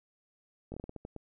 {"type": "slowing click train", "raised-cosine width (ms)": 2, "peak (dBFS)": -28, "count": 9, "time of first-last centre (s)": [0.72, 1.163], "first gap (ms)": 20, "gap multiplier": 1.28, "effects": []}